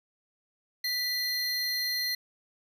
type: tone pair together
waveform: square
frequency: 1975.5 / 4186 Hz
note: B6 / C8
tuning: 0 / 0 cents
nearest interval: octave + minor second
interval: 1300 cents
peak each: -34 / -30 dBFS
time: 0.84-2.15 s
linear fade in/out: 5 ms
effects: none